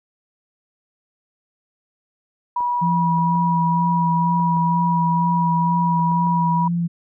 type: tone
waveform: sine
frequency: 971 Hz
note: B5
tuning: 30 cents flat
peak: -18 dBFS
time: 2.56-6.68 s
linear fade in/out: 5 ms
type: clicks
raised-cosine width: 1 ms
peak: -26 dBFS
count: 8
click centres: 2.606 / 3.184 / 3.354 / 4.399 / 4.57 / 5.995 / 6.117 / 6.27 s
type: tone with vibrato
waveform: sine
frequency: 169.3 Hz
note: E3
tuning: 46 cents sharp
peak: -18 dBFS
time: 2.81-6.88 s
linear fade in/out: 20 ms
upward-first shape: sine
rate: 2.1 Hz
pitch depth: 27 cents each way
effects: none